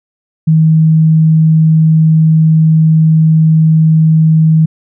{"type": "tone", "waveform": "sine", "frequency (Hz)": 158.9, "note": "D#3", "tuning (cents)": 37, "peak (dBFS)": -4, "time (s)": [0.47, 4.66], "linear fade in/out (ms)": 10, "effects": []}